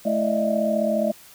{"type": "tone cluster", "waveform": "sine", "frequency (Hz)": [216.2, 327.9, 594, 633, 668], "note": ["A3", "E4", "D5", "D#5", "E5"], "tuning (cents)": [-30, -9, 20, 30, 23], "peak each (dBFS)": [-24, -33, -24, -24, -31], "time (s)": [0.05, 1.12], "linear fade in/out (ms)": 10, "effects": ["white hiss -48 dBFS RMS until 1.34 s"]}